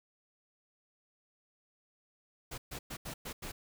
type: noise bursts at uneven times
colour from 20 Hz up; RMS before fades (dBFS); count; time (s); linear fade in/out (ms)
pink; -42; 6; 2.51-2.58 / 2.71-2.79 / 2.9-2.97 / 3.05-3.14 / 3.25-3.33 / 3.42-3.52; 10
effects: none